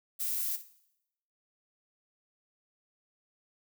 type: noise with echo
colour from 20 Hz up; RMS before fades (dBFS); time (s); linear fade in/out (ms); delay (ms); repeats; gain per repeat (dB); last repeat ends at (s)
violet; -33; 0.19-0.57; 20; 61; 2; -14; 0.692
effects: noise-tail reverb RT60 0.8 s tail -17 dB re dry